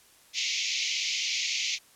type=band-pass noise; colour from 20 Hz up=pink; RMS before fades=-30 dBFS; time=0.33-1.79 s; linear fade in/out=50 ms; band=2100 to 6800 Hz; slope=96 dB/octave; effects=white hiss -58 dBFS RMS until 1.95 s + low-pass 12000 Hz 12 dB/octave